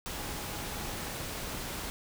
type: tone in noise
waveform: sine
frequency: 830 Hz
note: G#5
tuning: 1 cent flat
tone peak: -49 dBFS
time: 0.16-1.14 s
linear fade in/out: 0 ms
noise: pink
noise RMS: -38 dBFS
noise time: 0.06-1.9 s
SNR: -14 dB
effects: none